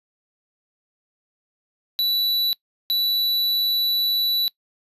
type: tone bursts at uneven times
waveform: square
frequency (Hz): 3951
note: B7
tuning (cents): 0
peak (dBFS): -19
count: 2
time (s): 1.99-2.53 / 2.9-4.48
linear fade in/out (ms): 0
effects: noise-tail reverb RT60 0.1 s tail -23 dB re dry + resampled to 32000 Hz